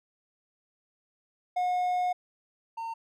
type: tone pair in turn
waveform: triangle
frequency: 723 / 910.9 Hz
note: F#5 / A#5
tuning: -40 / -40 cents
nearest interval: major third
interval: 400 cents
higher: second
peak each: -23 / -31 dBFS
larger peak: first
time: 1.56-2.13 / 2.77-2.94 s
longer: first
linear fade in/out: 10 ms
effects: none